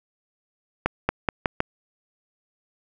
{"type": "accelerating click train", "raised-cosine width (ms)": 0.5, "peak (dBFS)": -5, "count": 5, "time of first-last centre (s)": [0.86, 1.604], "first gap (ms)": 230, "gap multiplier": 0.86, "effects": []}